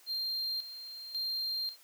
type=tone with tremolo; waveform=triangle; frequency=4186 Hz; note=C8; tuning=in tune; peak=-31 dBFS; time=0.06-1.77 s; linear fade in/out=50 ms; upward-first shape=square; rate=0.92 Hz; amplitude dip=70%; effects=white hiss -60 dBFS RMS until 1.83 s + high-pass 400 Hz 12 dB/octave